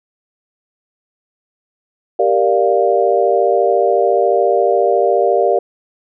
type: chord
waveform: sine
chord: G minor seventh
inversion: none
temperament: equal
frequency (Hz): 392 / 466.2 / 587.3 / 698.5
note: G4 / Bb4 / D5 / F5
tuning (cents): 0 / 0 / 0 / 0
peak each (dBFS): -16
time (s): 2.19-5.59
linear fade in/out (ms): 5
effects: none